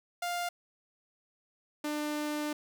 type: tone pair in turn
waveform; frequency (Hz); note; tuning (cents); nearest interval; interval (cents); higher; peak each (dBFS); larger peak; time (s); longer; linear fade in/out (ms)
sawtooth; 701 / 298.8; F5 / D4; +6 / +30; octave + minor third; 1476; first; -28; neither; 0.22-0.49 / 1.84-2.53; second; 5
effects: none